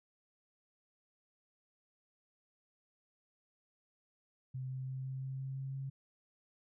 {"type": "tone with pitch steps", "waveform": "sine", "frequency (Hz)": [130, 130.75, 131.51, 132.27, 133.04, 133.81, 134.58, 135.36], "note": ["C3", "C3", "C3", "C3", "C3", "C3", "C3", "C#3"], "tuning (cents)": [-11, -1, 9, 19, 29, 39, 49, -41], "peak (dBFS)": -38, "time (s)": [4.54, 5.9], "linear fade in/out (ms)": 10, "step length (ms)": 170, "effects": []}